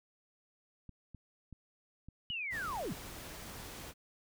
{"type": "clicks", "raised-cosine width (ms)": 5, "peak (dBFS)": -37, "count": 5, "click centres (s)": [0.893, 1.147, 1.527, 2.086, 2.304]}
{"type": "linear sweep", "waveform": "sine", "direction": "down", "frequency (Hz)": [2989, 116.54], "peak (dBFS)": -36, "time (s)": [2.3, 2.93], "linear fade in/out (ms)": 0}
{"type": "noise", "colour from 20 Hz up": "pink", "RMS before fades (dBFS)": -47, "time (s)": [2.5, 3.94], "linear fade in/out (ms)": 50}
{"effects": []}